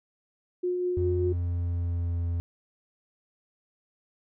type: tone with tremolo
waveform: sine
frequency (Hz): 359.5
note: F#4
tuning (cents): -50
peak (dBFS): -24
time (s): 0.63-1.33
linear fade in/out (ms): 10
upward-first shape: triangle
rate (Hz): 5.1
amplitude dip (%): 30
type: tone with pitch glide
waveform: triangle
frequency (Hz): 87.31 to 85.51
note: F2 to F2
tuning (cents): 0 to -36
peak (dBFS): -24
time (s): 0.97-2.4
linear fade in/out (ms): 0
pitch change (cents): -36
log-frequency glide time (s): 1.33-2.26
effects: none